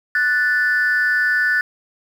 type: tone pair together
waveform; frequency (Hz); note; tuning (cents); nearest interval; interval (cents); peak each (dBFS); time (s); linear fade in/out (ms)
sine; 1480 / 1760; F#6 / A6; 0 / 0; minor third; 300; -16; 0.15-1.61; 2
effects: tanh soft clip ceiling -10 dBFS + 7-bit